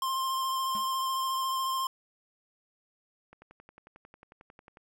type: tone with vibrato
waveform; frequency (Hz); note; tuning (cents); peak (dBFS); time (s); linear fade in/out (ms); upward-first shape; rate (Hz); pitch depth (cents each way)
square; 1055; C6; +14; -29; 0.02-1.87; 2; triangle; 14; 19
type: tone with exponential decay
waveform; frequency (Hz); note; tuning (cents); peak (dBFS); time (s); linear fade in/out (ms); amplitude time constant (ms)
square; 210.5; G#3; +24; -39; 0.75-0.9; 0; 32
type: click train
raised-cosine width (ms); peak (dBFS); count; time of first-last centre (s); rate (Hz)
0.5; -36; 17; 3.33-4.771; 11.1
effects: none